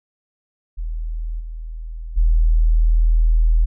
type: tone with level steps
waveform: sine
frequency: 40.31 Hz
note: E1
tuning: 38 cents flat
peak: -22 / -27 / -11 dBFS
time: 0.77-3.66 s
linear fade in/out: 20 ms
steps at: 1.39 / 2.16 s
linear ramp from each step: 20 ms
effects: none